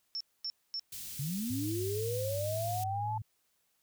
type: tone bursts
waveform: sine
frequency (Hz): 5400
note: E8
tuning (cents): +41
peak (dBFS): -34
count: 3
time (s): 0.15-0.795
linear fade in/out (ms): 0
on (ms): 55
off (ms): 240
type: band-stop noise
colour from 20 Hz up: white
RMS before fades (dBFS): -43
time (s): 0.92-2.84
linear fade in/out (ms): 5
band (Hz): 190 to 3500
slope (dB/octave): 12
type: linear sweep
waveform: sine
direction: up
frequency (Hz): 130 to 880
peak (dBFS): -33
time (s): 1.19-3.18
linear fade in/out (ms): 5
type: tone with vibrato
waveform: sine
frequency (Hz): 105.3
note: G#2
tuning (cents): +24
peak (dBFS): -36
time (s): 1.5-3.22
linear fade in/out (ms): 5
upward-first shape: sine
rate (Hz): 2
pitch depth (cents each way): 76
effects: white hiss -75 dBFS RMS until 3.82 s